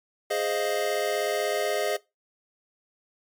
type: chord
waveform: square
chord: F minor seventh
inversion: first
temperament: equal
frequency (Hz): 415.3 / 523.3 / 622.3 / 698.5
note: Ab4 / C5 / Eb5 / F5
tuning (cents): 0 / 0 / 0 / 0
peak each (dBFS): -30 / -33 / -29 / -33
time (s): 0.3-1.97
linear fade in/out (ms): 10
effects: noise-tail reverb RT60 0.2 s tail -19 dB re dry + MP3 96 kbps